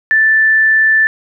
sine tone, 1762 Hz, A6, 2 cents sharp, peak -7 dBFS, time 0.11-1.07 s, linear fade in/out 0 ms, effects none

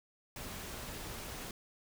pink noise, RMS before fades -44 dBFS, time 0.36-1.51 s, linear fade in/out 2 ms, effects none

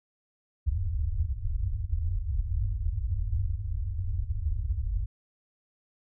white low-pass noise, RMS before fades -29 dBFS, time 0.66-5.06 s, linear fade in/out 10 ms, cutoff 100 Hz, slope 96 dB/octave, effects none

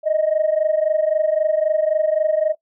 sine tone pair together, 612 / 635.8 Hz, D#5 / D#5, -29 / +37 cents, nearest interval minor second, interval 66 cents, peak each -17 / -18 dBFS, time 0.03-2.55 s, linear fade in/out 50 ms, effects noise-tail reverb RT60 0.1 s tail -17 dB re dry + tanh soft clip ceiling -10 dBFS

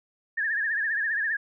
sine tone with vibrato, 1732 Hz, A6, 28 cents flat, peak -24 dBFS, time 0.37-1.37 s, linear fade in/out 10 ms, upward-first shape triangle, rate 15 Hz, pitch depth 130 cents each way, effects none

